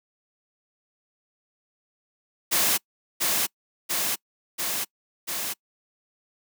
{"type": "noise with echo", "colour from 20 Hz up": "white", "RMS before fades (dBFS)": -22, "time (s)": [2.51, 2.78], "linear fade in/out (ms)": 20, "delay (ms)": 690, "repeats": 4, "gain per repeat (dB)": -2, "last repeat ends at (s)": 5.54, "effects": ["noise-tail reverb RT60 0.1 s tail -26 dB re dry", "high-pass 150 Hz 12 dB/octave"]}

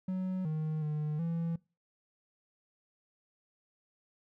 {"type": "tone with pitch steps", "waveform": "triangle", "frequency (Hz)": [186.1, 155.8, 151.4, 166.9], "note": ["F#3", "D#3", "D#3", "E3"], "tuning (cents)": [10, 3, -47, 22], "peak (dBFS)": -29, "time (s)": [0.08, 1.56], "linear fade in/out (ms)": 5, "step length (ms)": 370, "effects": ["noise-tail reverb RT60 0.3 s tail -23 dB re dry"]}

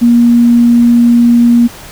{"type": "tone", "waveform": "sine", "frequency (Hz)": 237.3, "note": "A#3", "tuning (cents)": 31, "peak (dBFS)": -3, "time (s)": [0.01, 1.68], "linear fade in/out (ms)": 20, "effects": ["pink hiss -31 dBFS RMS until 1.91 s"]}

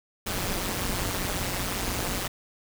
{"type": "noise with amplitude modulation", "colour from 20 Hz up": "pink", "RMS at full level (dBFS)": -26, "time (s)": [0.26, 2.28], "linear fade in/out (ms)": 10, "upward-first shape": "sine", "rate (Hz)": 186, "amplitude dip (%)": 80, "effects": []}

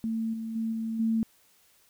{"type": "tone with level steps", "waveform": "sine", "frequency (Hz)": 224.4, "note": "A3", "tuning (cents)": 34, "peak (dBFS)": [-27, -32, -27, -29, -23], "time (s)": [0.04, 1.23], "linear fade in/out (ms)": 0, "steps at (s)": [0.33, 0.55, 0.72, 0.99], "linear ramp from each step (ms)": 10, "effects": ["white hiss -63 dBFS RMS until 1.89 s"]}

